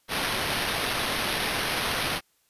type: noise with sample-and-hold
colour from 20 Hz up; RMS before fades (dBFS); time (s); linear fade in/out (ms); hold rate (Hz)
blue; -28; 0.08-2.21; 50; 7350
effects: white hiss -68 dBFS RMS until 2.49 s + resampled to 32000 Hz